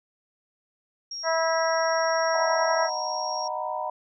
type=tone; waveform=sine; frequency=5588 Hz; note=F8; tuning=in tune; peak=-32 dBFS; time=1.11-3.48 s; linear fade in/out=5 ms
type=harmonic tone; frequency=325.8 Hz; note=E4; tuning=20 cents flat; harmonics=2 / 3 / 4 / 5 / 6; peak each=-24 / -28 / -30 / -32 / -34 dBFS; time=1.23-2.9 s; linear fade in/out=50 ms
type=chord; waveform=sine; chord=B major seventh; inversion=first; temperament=just; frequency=617.4 / 740.8 / 926 / 987.8 Hz; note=D#5 / F#5 / A#5 / B5; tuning=-14 / +2 / -12 / 0 cents; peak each=-33 dBFS; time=2.34-3.9 s; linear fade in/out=5 ms
effects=none